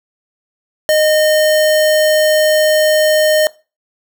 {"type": "tone with sample-and-hold", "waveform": "sine", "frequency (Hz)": 617, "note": "D#5", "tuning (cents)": -15, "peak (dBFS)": -8, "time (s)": [0.89, 3.47], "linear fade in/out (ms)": 0, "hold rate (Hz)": 2450, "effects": ["noise-tail reverb RT60 0.3 s tail -21 dB re dry"]}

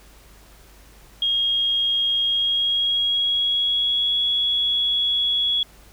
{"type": "tone with pitch glide", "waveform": "sine", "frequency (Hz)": [3260, 3359], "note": ["G#7", "G#7"], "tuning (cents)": [-33, 19], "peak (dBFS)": -18, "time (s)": [1.22, 5.63], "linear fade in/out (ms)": 2, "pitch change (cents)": 52, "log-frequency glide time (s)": [2.24, 4.24], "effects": ["added 50 Hz sine -49 dBFS peak until 5.92 s", "pink hiss -51 dBFS RMS until 5.92 s"]}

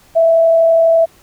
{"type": "tone with frequency modulation", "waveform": "sine", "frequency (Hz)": 659.3, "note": "E5", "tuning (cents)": 0, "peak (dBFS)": -7, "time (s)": [0.15, 1.06], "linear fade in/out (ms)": 20, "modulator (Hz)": 32.1, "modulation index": 0.22, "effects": ["pink hiss -48 dBFS RMS until 1.22 s"]}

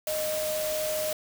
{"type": "tone in noise", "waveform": "sine", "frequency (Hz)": 618, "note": "D#5", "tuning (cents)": -12, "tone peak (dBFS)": -28, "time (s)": [0.07, 1.13], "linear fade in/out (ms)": 2, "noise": "white", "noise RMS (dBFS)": -34, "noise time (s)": [0.07, 1.13], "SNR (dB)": 3, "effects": []}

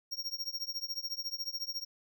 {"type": "tone with tremolo", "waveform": "square", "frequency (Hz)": 5570, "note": "F8", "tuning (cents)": -5, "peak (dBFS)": -32, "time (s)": [0.11, 1.85], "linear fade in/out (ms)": 20, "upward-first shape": "triangle", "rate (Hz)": 14, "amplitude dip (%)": 100, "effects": []}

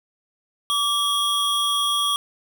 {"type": "tone pair together", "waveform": "square", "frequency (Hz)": [1159, 3278], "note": ["D6", "G#7"], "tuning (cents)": [-23, -23], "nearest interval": "octave + tritone", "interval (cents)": 1800, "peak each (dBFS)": [-24, -22], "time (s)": [0.7, 2.16], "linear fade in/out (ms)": 0, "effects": []}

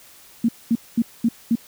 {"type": "tone bursts", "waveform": "sine", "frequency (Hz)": 231.4, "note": "A#3", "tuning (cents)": -13, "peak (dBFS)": -14, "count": 5, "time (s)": [0.44, 1.555], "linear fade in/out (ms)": 5, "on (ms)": 47, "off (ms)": 220, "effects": ["white hiss -48 dBFS RMS until 1.67 s"]}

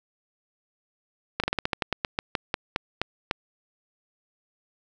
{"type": "slowing click train", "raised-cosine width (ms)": 0.3, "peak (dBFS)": -8, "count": 16, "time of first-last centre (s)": [1.4, 3.311], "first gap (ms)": 37, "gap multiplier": 1.16, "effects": []}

